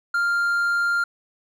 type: tone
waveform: triangle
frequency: 1396.9 Hz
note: F6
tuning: in tune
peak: -17 dBFS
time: 0.14-1.04 s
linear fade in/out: 5 ms
effects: none